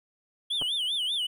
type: tone with vibrato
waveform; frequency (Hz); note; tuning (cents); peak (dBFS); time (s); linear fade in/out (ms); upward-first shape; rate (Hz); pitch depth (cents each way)
triangle; 3235; G#7; -46; -25; 0.5-1.27; 10; sine; 5.1; 190
type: clicks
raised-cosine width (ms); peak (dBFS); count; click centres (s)
1; -26 / -23; 2; 0.615 / 0.622
effects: none